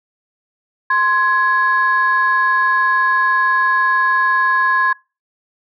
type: tone pair together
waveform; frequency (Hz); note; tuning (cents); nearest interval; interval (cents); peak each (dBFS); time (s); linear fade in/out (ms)
sine; 1047 / 1673.1; C6 / G#6; +1 / +12; minor sixth; 811; -14; 0.9-4.93; 5
effects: noise-tail reverb RT60 0.3 s tail -26 dB re dry + tanh soft clip ceiling -5 dBFS